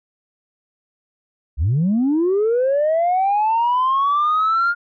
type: linear sweep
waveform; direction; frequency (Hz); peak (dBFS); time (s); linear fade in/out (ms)
sine; up; 60.1 to 1421; -13; 1.57-4.75; 50
effects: tanh soft clip ceiling -12 dBFS